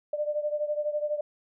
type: beating tone pair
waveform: sine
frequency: 594 / 606 Hz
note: D5 / D#5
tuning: +20 / -46 cents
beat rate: 12 Hz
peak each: -28 / -32 dBFS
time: 0.13-1.21 s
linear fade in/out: 5 ms
effects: none